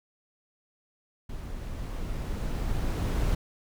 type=noise with level ramp; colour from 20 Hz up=brown; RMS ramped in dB=-38 to -25 dBFS; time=1.29-3.35 s; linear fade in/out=5 ms; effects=none